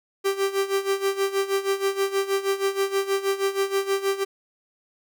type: tone with tremolo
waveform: 45% pulse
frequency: 392 Hz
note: G4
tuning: in tune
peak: -19 dBFS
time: 0.24-4.25 s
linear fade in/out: 20 ms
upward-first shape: sine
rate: 6.3 Hz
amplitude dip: 80%
effects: none